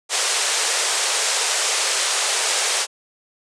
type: band-pass noise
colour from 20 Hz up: white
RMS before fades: -21 dBFS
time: 0.09-2.87 s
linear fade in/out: 50 ms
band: 400 to 9100 Hz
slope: 48 dB/octave
effects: none